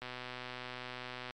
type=click train; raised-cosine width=0.3 ms; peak=-26 dBFS; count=162; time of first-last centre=0.02-1.308 s; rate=125 Hz; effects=MP3 96 kbps